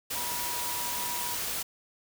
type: tone in noise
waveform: sine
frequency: 967 Hz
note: B5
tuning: 37 cents flat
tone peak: -37 dBFS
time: 0.15-1.35 s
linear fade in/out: 10 ms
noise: white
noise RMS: -33 dBFS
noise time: 0.1-1.63 s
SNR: -7 dB
effects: none